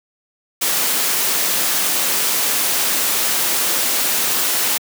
white noise, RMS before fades -18 dBFS, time 0.61-4.78 s, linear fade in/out 10 ms, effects high-pass 200 Hz 12 dB/octave

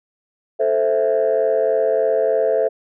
sine chord, A minor, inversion none, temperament equal, 440 / 523.3 / 659.3 Hz, A4 / C5 / E5, 0 / 0 / 0 cents, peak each -18 dBFS, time 0.59-2.69 s, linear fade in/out 20 ms, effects tanh soft clip ceiling -9 dBFS

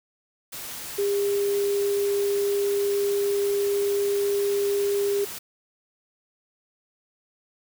sine tone in noise, 403.1 Hz, G4, 48 cents sharp, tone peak -21 dBFS, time 0.98-5.25 s, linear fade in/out 10 ms, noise white, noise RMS -36 dBFS, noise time 0.52-5.39 s, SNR +12 dB, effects none

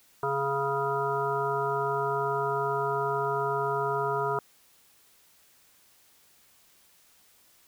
harmonic tone, 138.8 Hz, C#3, 3 cents sharp, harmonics 1 / 3 / 5 / 7 / 9 / 10, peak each -37 / -30 / -34 / -31 / -33 / -37 dBFS, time 0.23-4.39 s, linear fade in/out 2 ms, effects white hiss -61 dBFS RMS until 7.67 s

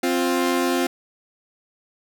sawtooth tone pair together, 262.9 / 350.9 Hz, C4 / F4, +8 / +8 cents, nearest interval perfect fourth, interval 500 cents, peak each -18 dBFS, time 0.03-0.87 s, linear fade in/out 5 ms, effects none

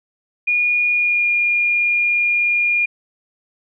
sine tone with pitch glide, 2439 to 2419 Hz, D#7 to D#7, -35 to -49 cents, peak -14 dBFS, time 0.47-2.86 s, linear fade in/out 10 ms, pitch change -14 cents, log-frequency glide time 0.92-1.28 s, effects none

